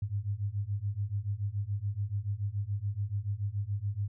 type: beating tone pair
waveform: sine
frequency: 98 / 105 Hz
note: G2 / G#2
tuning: 0 / +19 cents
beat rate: 7 Hz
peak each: -34 / -33 dBFS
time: 0.02-4.08 s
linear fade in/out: 5 ms
effects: none